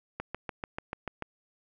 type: click train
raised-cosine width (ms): 0.5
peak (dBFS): -19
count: 8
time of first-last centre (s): 0.2-1.223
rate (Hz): 6.84
effects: none